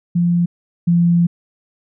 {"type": "tone pair in turn", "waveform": "sine", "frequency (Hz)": [173.2, 171.81], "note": ["F3", "F3"], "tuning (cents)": [-14, -28], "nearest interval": "unison", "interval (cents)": 14, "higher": "first", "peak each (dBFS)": [-12, -10], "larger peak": "second", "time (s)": [[0.15, 0.46], [0.87, 1.27]], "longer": "second", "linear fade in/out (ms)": 10, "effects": []}